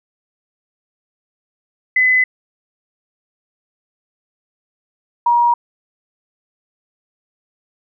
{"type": "tone pair in turn", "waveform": "sine", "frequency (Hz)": [2017, 951.9], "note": ["B6", "A#5"], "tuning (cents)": [36, 36], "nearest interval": "octave + minor second", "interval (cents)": 1300, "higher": "first", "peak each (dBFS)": -10, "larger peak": "neither", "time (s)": [[1.96, 2.24], [5.26, 5.54]], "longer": "neither", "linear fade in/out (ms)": 5, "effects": []}